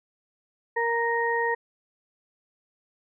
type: harmonic tone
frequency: 466.2 Hz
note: A#4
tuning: in tune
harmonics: 1 / 2 / 4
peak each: -27 / -27 / -27 dBFS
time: 0.76-1.55 s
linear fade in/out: 10 ms
effects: none